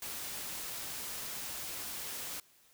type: noise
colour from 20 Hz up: white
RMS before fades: -41 dBFS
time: 0.02-2.4 s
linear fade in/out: 2 ms
effects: white hiss -65 dBFS RMS until 2.73 s